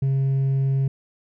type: tone with hard clipping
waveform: triangle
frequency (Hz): 135.4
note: C#3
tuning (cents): -40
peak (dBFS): -17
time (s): 0.02-0.88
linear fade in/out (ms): 5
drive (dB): 1
effects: none